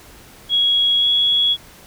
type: tone with pitch glide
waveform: sine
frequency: 3322 to 3351 Hz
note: G#7 to G#7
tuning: 0 to +15 cents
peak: -13 dBFS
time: 0.49-1.57 s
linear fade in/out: 50 ms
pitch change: +15 cents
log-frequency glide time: 0.98-1.07 s
effects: pink hiss -44 dBFS RMS until 1.86 s